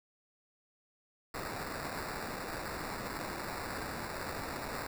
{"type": "noise with sample-and-hold", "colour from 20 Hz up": "white", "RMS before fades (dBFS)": -40, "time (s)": [1.34, 4.87], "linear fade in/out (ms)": 5, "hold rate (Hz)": 3150, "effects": []}